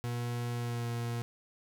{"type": "tone with pitch glide", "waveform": "40% pulse", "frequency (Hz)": [120.1, 118.24], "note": ["B2", "A#2"], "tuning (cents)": [-48, 25], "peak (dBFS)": -32, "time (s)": [0.04, 1.22], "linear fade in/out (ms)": 0, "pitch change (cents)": -27, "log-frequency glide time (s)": [0.54, 0.88], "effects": []}